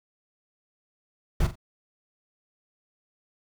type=noise with echo; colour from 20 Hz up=brown; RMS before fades=-22 dBFS; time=1.4-1.47 s; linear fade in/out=5 ms; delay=43 ms; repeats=2; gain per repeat=-11 dB; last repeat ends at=1.556 s; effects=none